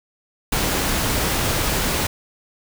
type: noise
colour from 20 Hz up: pink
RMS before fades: -21 dBFS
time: 0.52-2.07 s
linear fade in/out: 5 ms
effects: none